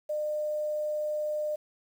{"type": "tone with quantisation", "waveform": "sine", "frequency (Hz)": 604, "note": "D5", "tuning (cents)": 48, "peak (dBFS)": -28, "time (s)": [0.09, 1.56], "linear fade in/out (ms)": 10, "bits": 9, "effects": []}